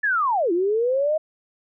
sine linear two-way sweep, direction down then up, 1760 to 330.8 to 636 Hz, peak -18 dBFS, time 0.03-1.18 s, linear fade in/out 10 ms, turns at 0.52 s, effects none

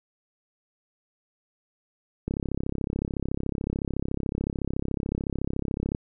click train, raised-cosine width 3 ms, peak -15 dBFS, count 125, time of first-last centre 2.28-5.949 s, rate 33.8 Hz, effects none

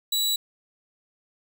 sawtooth tone, 3920 Hz, B7, 14 cents flat, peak -19 dBFS, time 0.12-0.36 s, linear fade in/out 5 ms, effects 9-bit

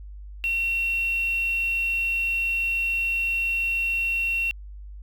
sine tone with quantisation, 2727 Hz, F7, 42 cents flat, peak -22 dBFS, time 0.44-4.51 s, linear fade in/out 0 ms, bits 7, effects added 50 Hz sine -37 dBFS peak until 5.02 s

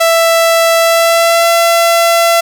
sawtooth tone with pitch glide, 663 to 675 Hz, E5 to E5, +10 to +41 cents, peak -3 dBFS, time 0-2.41 s, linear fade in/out 10 ms, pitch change +31 cents, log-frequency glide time 0.77-1.48 s, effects none

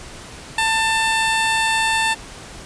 15% pulse tone with ADSR envelope, 891 Hz, A5, 22 cents sharp, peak -8 dBFS, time 0.58-2.15 s, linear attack 4 ms, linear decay 9 ms, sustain -2 dB, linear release 24 ms, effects pink hiss -37 dBFS RMS until 2.65 s + resampled to 22050 Hz

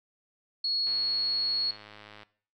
sine tone, 4337 Hz, C#8, 39 cents flat, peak -26 dBFS, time 0.64-1.71 s, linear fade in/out 5 ms
click train, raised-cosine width 0.3 ms, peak -31 dBFS, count 144, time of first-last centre 0.87-2.232 s, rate 105 Hz
effects noise-tail reverb RT60 0.5 s tail -19 dB re dry

